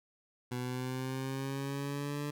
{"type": "linear sweep", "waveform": "20% pulse", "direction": "up", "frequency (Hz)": [123.47, 146.83], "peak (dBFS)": -30, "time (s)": [0.51, 2.31], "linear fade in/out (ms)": 10, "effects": []}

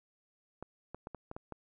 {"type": "clicks", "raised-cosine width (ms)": 1, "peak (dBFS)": -28, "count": 7, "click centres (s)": [0.626, 0.946, 1.071, 1.147, 1.314, 1.365, 1.523], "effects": []}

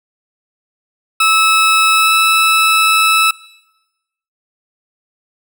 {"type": "tone with pitch glide", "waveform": "20% pulse", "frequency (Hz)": [1300, 1308.3], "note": ["E6", "E6"], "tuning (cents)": [-24, -13], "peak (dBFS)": -4, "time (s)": [1.2, 3.31], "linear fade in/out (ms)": 5, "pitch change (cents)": 11, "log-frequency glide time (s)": [1.94, 2.12], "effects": ["noise-tail reverb RT60 1.0 s tail -22 dB re dry"]}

